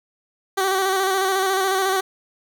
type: tone with vibrato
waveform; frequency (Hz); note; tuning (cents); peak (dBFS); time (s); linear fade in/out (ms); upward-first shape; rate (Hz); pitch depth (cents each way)
15% pulse; 382.8; G4; -41; -12; 0.57-2.01; 10; square; 14; 33
effects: none